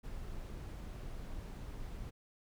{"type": "noise", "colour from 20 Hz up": "brown", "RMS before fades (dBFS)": -44, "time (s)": [0.03, 2.11], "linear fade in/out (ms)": 20, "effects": []}